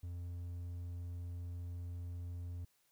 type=tone; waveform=triangle; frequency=87.31 Hz; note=F2; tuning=in tune; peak=-39 dBFS; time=0.03-2.65 s; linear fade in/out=5 ms; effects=white hiss -75 dBFS RMS until 2.91 s